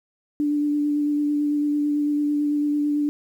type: tone with vibrato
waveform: sine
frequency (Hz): 293.7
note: D4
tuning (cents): 0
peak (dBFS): -19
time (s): 0.4-3.09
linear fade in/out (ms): 0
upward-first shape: sine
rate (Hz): 9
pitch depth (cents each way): 13
effects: 9-bit